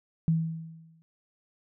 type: tone with exponential decay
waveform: sine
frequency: 162.5 Hz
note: E3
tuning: 24 cents flat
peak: -19 dBFS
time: 0.28-1.02 s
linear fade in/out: 0 ms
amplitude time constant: 160 ms
effects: none